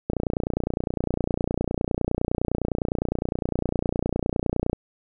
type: click train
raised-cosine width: 2 ms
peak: -10 dBFS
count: 139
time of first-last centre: 0.1-4.731 s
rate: 29.8 Hz
effects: none